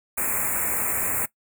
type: band-stop noise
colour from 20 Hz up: white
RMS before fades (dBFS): -25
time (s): 0.17-1.26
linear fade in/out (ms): 10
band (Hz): 2500 to 7100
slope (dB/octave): 96
effects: noise-tail reverb RT60 0.1 s tail -19 dB re dry